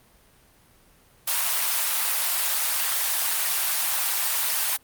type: high-pass noise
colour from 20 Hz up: white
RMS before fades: -24 dBFS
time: 1.27-4.77 s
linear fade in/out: 10 ms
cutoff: 690 Hz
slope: 24 dB/octave
effects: pink hiss -57 dBFS RMS until 4.83 s + Opus 32 kbps